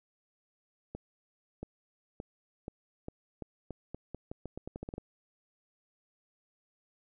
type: accelerating click train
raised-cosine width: 2 ms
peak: -26 dBFS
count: 18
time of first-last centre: 0.95-4.981 s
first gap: 680 ms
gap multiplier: 0.84
effects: none